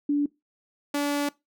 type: tone pair in turn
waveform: sine / sawtooth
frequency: 289.4 / 288 Hz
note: D4 / D4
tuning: -25 / -34 cents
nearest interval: unison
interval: 9 cents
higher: first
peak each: -20 dBFS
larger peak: neither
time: 0.09-0.26 / 0.94-1.29 s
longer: second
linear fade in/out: 5 ms
effects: noise-tail reverb RT60 0.2 s tail -21 dB re dry